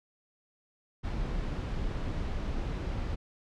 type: noise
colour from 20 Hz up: brown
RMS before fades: -33 dBFS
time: 1.03-3.16 s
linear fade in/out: 20 ms
effects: low-pass 5000 Hz 12 dB/octave